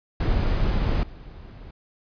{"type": "noise with level steps", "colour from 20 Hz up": "brown", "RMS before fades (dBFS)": [-22, -41], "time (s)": [0.2, 1.71], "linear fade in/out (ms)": 5, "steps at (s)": 1.03, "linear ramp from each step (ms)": 2, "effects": ["resampled to 11025 Hz"]}